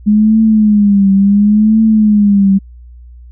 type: tone with vibrato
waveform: sine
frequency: 207.7 Hz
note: G#3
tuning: in tune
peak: -5 dBFS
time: 0.06-2.59 s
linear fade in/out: 20 ms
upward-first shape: triangle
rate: 0.71 Hz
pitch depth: 120 cents each way
effects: added 60 Hz sine -32 dBFS peak until 3.31 s